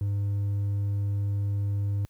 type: tone with hard clipping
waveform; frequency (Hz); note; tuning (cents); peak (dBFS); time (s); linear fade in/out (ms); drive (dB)
sine; 100.8; G2; +49; -25; 0.01-2.05; 0; 2
effects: white hiss -68 dBFS RMS until 2.09 s + high-pass 60 Hz 12 dB/octave